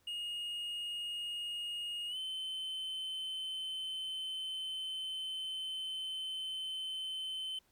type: tone with pitch glide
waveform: triangle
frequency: 2861 to 3066 Hz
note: F7 to G7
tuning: +41 to -39 cents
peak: -36 dBFS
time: 0.07-7.59 s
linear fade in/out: 5 ms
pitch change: +120 cents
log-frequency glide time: 2.08-2.17 s
effects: pink hiss -72 dBFS RMS until 7.71 s

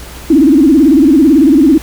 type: tone with vibrato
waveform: sine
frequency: 293.7 Hz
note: D4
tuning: in tune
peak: -3 dBFS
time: 0.3-1.78 s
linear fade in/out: 5 ms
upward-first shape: sine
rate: 18 Hz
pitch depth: 220 cents each way
effects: added 61 Hz sine -30 dBFS peak until 1.82 s + pink hiss -31 dBFS RMS until 1.82 s

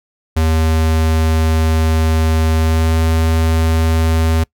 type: tone with pitch glide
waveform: square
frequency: 80 to 80.93 Hz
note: D#2 to E2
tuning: +49 to -31 cents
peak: -12 dBFS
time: 0.36-4.44 s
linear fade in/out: 10 ms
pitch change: +20 cents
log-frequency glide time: 2.56-2.98 s
effects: noise-tail reverb RT60 0.1 s tail -24 dB re dry

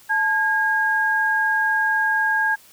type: tone pair together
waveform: sine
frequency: 874 / 1630 Hz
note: A5 / G#6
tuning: -12 / -33 cents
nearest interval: major seventh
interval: 1079 cents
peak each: -23 / -18 dBFS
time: 0.09-2.56 s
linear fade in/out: 20 ms
effects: white hiss -50 dBFS RMS until 2.72 s

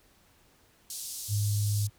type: band-pass noise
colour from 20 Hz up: white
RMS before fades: -39 dBFS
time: 0.9-1.87 s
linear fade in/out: 2 ms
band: 4200 to 12000 Hz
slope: 24 dB/octave
type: tone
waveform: sine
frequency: 103.7 Hz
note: G#2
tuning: 2 cents flat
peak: -25 dBFS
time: 1.28-1.9 s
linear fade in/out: 50 ms
effects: pink hiss -63 dBFS RMS until 1.98 s

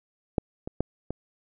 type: clicks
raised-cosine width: 2 ms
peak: -9 / -20 / -11 / -18 dBFS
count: 4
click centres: 0.382 / 0.675 / 0.806 / 1.106 s
effects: none

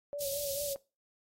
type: tone with vibrato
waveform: sine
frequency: 566 Hz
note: C#5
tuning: 36 cents sharp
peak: -35 dBFS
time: 0.13-0.76 s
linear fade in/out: 0 ms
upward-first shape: sine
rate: 4.5 Hz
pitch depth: 48 cents each way
type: band-stop noise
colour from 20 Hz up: white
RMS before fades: -38 dBFS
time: 0.2-0.74 s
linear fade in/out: 10 ms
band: 150 to 3600 Hz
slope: 24 dB/octave
effects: noise-tail reverb RT60 0.3 s tail -22 dB re dry + AAC 48 kbps

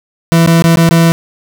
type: tone with dropouts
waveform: 40% pulse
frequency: 166.3 Hz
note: E3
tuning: 16 cents sharp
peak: -4 dBFS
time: 0.32-1.12 s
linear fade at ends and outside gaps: 0 ms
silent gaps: 0.462-0.474 / 0.622-0.641 / 0.758-0.772 / 0.891-0.91 s
effects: none

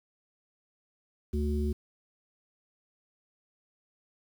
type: harmonic tone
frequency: 73.5 Hz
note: D2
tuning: 2 cents sharp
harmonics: 1 / 3 / 5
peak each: -28 / -33 / -35 dBFS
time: 1.33-1.73 s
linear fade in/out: 10 ms
effects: 9-bit

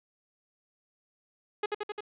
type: tone with echo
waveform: sawtooth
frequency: 417.9 Hz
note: G#4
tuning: 11 cents sharp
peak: -23 dBFS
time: 1.63-1.66 s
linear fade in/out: 5 ms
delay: 87 ms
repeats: 4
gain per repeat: -2 dB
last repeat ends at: 2.008 s
effects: resampled to 8000 Hz + 9-bit

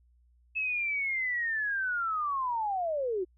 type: linear sweep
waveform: sine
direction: down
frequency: 2612 to 347.1 Hz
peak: -28 dBFS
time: 0.55-3.25 s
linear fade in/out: 20 ms
effects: added 60 Hz sine -61 dBFS peak until 3.37 s

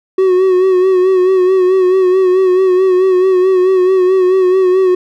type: tone with vibrato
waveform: triangle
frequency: 372 Hz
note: F#4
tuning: 9 cents sharp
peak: -5 dBFS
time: 0.18-4.95 s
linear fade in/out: 5 ms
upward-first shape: sine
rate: 4.6 Hz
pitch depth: 45 cents each way
effects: none

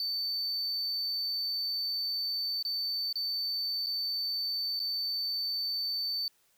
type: tone with dropouts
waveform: triangle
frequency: 4545 Hz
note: C#8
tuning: 42 cents sharp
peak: -29 dBFS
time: 0-6.28 s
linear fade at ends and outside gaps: 1 ms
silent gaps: 2.626-2.65 / 3.127-3.156 / 3.862-3.868 / 4.793-4.8 s
effects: white hiss -69 dBFS RMS until 6.57 s

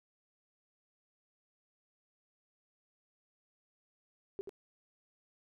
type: tone with echo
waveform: sine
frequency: 392 Hz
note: G4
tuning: in tune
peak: -35 dBFS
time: 4.39-4.41 s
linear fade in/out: 0 ms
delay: 83 ms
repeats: 1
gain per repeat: -6 dB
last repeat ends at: 4.493 s
effects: none

